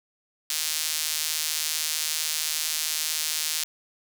sawtooth tone with high-pass filter, 155.56 Hz, D#3, in tune, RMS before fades -28 dBFS, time 0.5-3.64 s, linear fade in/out 2 ms, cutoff 4600 Hz, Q 0.81, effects none

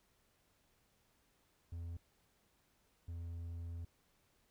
triangle tone bursts at uneven times, 84.7 Hz, E2, 48 cents sharp, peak -40 dBFS, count 2, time 1.72-1.97 / 3.08-3.85 s, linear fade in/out 5 ms, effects pink hiss -75 dBFS RMS until 4.5 s

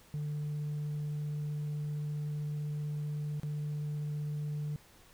sine tone with dropouts, 148.7 Hz, D3, 22 cents sharp, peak -31 dBFS, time 0.14-4.76 s, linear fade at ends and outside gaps 0 ms, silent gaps 3.398-3.433 s, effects tanh soft clip ceiling -32 dBFS + pink hiss -60 dBFS RMS until 5.13 s

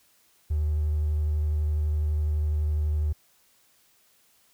triangle tone with hard clipping, 76 Hz, D#2, 40 cents flat, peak -23 dBFS, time 0.5-3.13 s, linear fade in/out 10 ms, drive 4 dB, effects white hiss -63 dBFS RMS until 4.53 s

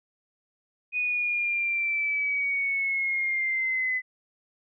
sine linear sweep, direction down, 2488 to 2012 Hz, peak -24 dBFS, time 0.92-4.02 s, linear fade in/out 50 ms, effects none

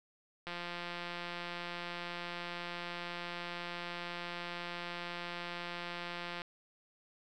click train, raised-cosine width 0.3 ms, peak -25 dBFS, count 1036, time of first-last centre 0.47-6.418 s, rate 174 Hz, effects none

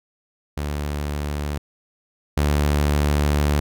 sawtooth tone pair in turn, 73.3 / 73.3 Hz, D2 / D2, -3 / -3 cents, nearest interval unison, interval 0 cents, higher neither, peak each -20 / -13 dBFS, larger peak second, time 0.57-1.58 / 2.37-3.6 s, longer second, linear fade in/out 5 ms, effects none

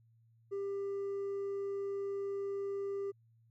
triangle tone with hard clipping, 396.9 Hz, G4, 22 cents sharp, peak -34 dBFS, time 0.51-3.12 s, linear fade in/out 20 ms, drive 1 dB, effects added 114 Hz sine -64 dBFS peak until 3.5 s

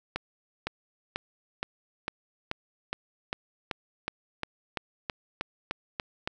accelerating click train, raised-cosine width 0.3 ms, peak -14 dBFS, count 17, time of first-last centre 0.16-6.275 s, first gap 510 ms, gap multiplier 0.96, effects none

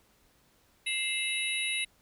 sine tone cluster, 2100 / 2639 / 2928 / 3821 / 10750 Hz, C7 / E7 / F#7 / A#7 / E9, +6 / +1 / -19 / +42 / +33 cents, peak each -34 / -34 / -39 / -35 / -37 dBFS, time 0.86-1.85 s, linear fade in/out 10 ms, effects pink hiss -66 dBFS RMS until 2.01 s

